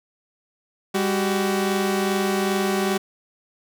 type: tone pair together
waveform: sawtooth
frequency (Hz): 200 / 377.5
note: G3 / F#4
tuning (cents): +35 / +35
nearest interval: major seventh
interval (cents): 1100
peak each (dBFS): -19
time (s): 0.94-2.98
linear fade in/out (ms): 10
effects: none